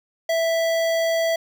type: tone with notch filter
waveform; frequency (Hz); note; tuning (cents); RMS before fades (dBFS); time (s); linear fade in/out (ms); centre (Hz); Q
square; 659.3; E5; 0; -21; 0.29-1.36; 5; 10000; 1.2
effects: none